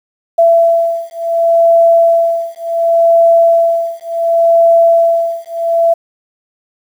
sine beating tone pair, 670 / 670.69 Hz, E5 / E5, +28 / +30 cents, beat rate 0.69 Hz, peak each -10 dBFS, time 0.38-5.94 s, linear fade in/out 10 ms, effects 7-bit

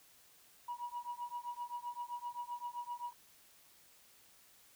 sine tone with tremolo, 964 Hz, B5, 42 cents flat, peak -35 dBFS, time 0.68-3.13 s, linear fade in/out 5 ms, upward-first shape triangle, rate 7.7 Hz, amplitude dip 100%, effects tanh soft clip ceiling -35 dBFS + white hiss -64 dBFS RMS until 4.75 s

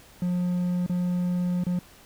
triangle tone with dropouts, 178.3 Hz, F3, 36 cents sharp, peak -21 dBFS, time 0.22-1.79 s, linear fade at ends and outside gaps 2 ms, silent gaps 0.864-0.896 / 1.638-1.666 s, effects pink hiss -52 dBFS RMS until 2.05 s

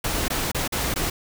pink noise with dropouts, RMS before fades -25 dBFS, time 0.04-1.1 s, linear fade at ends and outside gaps 5 ms, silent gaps 0.282-0.301 / 0.517-0.546 / 0.678-0.722 / 0.941-0.959 s, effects none

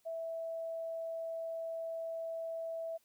sine tone, 657 Hz, E5, 6 cents flat, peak -37 dBFS, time 0.05-2.98 s, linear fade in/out 20 ms, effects white hiss -73 dBFS RMS until 3.04 s

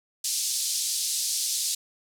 pink band-pass noise, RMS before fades -28 dBFS, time 0.24-1.75 s, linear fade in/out 5 ms, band 4300 to 11000 Hz, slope 24 dB/octave, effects none

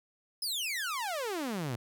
sawtooth exponential sweep, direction down, 5210 to 110.8 Hz, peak -29 dBFS, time 0.42-1.76 s, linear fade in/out 5 ms, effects none

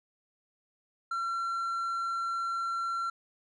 triangle tone, 1361 Hz, F6, 45 cents flat, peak -28 dBFS, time 1.11-3.1 s, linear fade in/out 5 ms, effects resampled to 22050 Hz

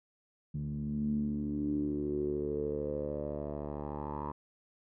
10% pulse tone with low-pass filter sweep, 73.42 Hz, D2, in tune, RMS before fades -35 dBFS, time 0.54-4.32 s, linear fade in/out 10 ms, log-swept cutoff 170 to 970 Hz, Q 7, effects none

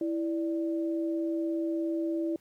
sine tone pair together, 329.6 / 587.3 Hz, E4 / D5, 0 / 0 cents, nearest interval minor seventh, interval 1000 cents, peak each -28 / -37 dBFS, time 0.01-2.36 s, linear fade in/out 2 ms, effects pink hiss -66 dBFS RMS until 2.4 s + high-pass 80 Hz 12 dB/octave

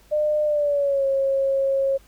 sine tone with pitch glide, 603 to 543.5 Hz, D5 to C#5, +46 to -34 cents, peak -18 dBFS, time 0.11-1.98 s, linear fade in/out 20 ms, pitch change -180 cents, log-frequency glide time 0.45-1.06 s, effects added 50 Hz sine -53 dBFS peak until 2.07 s + pink hiss -56 dBFS RMS until 2.07 s

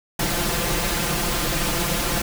pink noise with comb filter, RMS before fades -23 dBFS, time 0.19-2.22 s, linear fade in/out 5 ms, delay 5.8 ms, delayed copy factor +0.9, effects none

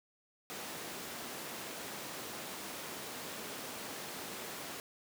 pink high-pass noise, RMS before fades -44 dBFS, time 0.5-4.8 s, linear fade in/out 0 ms, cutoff 230 Hz, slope 12 dB/octave, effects none

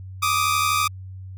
sawtooth tone pair together, 1172.3 / 1244.5 Hz, D6 / D#6, -3 / 0 cents, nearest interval minor second, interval 103 cents, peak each -18 dBFS, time 0.22-0.88 s, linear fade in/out 10 ms, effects added 94 Hz sine -34 dBFS peak until 1.37 s

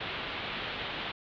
white low-pass noise, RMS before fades -37 dBFS, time 0-1.12 s, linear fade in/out 10 ms, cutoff 3700 Hz, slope 48 dB/octave, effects none

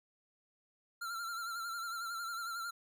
square tone with vibrato, 1370 Hz, F6, 34 cents flat, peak -39 dBFS, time 1.01-2.71 s, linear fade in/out 10 ms, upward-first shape sine, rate 11 Hz, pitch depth 53 cents each way, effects none

